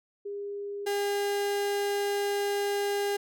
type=tone pair in turn; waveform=sine / 35% pulse; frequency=404.7 / 404.7 Hz; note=G#4 / G#4; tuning=-45 / -45 cents; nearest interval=unison; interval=0 cents; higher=neither; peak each=-33 / -25 dBFS; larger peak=second; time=0.25-0.86 / 0.86-3.17 s; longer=second; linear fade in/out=10 ms; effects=none